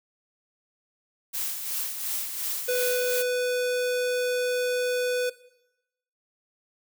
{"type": "noise with tremolo", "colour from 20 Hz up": "blue", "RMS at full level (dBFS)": -29, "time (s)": [1.33, 3.23], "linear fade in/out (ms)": 20, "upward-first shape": "sine", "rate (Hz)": 2.8, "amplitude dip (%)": 50}
{"type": "tone", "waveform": "square", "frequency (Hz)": 496.6, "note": "B4", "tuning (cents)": 9, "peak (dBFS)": -24, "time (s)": [2.68, 5.3], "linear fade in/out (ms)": 10}
{"effects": ["noise-tail reverb RT60 0.9 s tail -18 dB re dry"]}